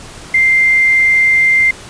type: tone with quantisation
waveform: sine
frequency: 2093 Hz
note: C7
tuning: in tune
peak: -7 dBFS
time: 0.34-1.71 s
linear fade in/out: 5 ms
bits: 5
effects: pink hiss -33 dBFS RMS until 1.89 s + resampled to 22050 Hz